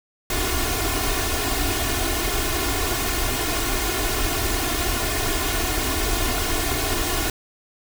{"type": "noise with comb filter", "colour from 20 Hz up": "pink", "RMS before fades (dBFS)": -23, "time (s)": [0.3, 7.3], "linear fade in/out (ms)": 2, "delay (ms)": 2.8, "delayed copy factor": 0.95, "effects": []}